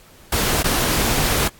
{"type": "noise with dropouts", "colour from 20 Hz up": "pink", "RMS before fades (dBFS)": -19, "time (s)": [0.32, 1.48], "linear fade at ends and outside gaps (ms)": 5, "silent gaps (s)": [0.626, 0.641], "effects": ["pink hiss -48 dBFS RMS until 1.59 s", "AAC 64 kbps"]}